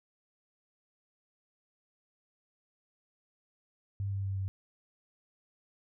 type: tone with pitch steps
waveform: sine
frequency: 99.2 / 98.17 / 97.16 / 96.15 Hz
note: G2 / G2 / G2 / G2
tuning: +21 / +3 / -15 / -33 cents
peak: -31 dBFS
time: 4-4.48 s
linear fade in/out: 0 ms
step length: 120 ms
effects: none